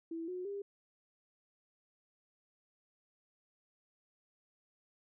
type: tone with pitch steps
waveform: sine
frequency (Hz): 329.7 / 363.7 / 401.2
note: E4 / F#4 / G4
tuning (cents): 0 / -30 / +40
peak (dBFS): -38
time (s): 0.11-0.62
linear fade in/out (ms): 5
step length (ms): 170
effects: none